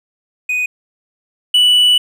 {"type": "tone pair in turn", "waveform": "triangle", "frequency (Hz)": [2489, 2960], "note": ["D#7", "F#7"], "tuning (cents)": [0, 0], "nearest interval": "minor third", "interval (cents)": 300, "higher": "second", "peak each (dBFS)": [-13, -6], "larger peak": "second", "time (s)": [[0.49, 0.66], [1.54, 1.98]], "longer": "second", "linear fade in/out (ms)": 5, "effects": []}